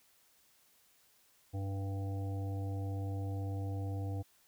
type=harmonic tone; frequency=98 Hz; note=G2; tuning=in tune; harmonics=1 / 3 / 5 / 7 / 8; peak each=-35 / -45 / -49 / -52 / -53 dBFS; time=1.53-4.23 s; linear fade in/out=20 ms; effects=white hiss -68 dBFS RMS until 4.47 s